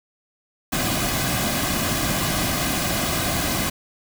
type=noise with comb filter; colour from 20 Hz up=pink; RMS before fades=-23 dBFS; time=0.72-3.7 s; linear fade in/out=10 ms; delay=2.2 ms; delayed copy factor=-0.6; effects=none